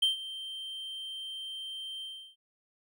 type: tone with ADSR envelope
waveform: triangle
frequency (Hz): 3136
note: G7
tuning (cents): 0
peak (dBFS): -20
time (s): 0.02-2.36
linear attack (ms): 9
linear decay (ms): 130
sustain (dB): -16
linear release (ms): 340
effects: none